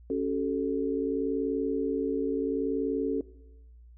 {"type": "chord", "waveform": "sine", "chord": "F# minor", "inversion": "second", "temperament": "equal with one note detuned", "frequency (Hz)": [277.2, 379.3, 440], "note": ["C#4", "F#4", "A4"], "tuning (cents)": [0, 43, 0], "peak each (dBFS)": [-30, -32, -30], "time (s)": [0.1, 3.21], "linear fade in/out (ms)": 2, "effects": ["noise-tail reverb RT60 1.0 s tail -20 dB re dry", "added 59 Hz sine -49 dBFS peak until 3.97 s"]}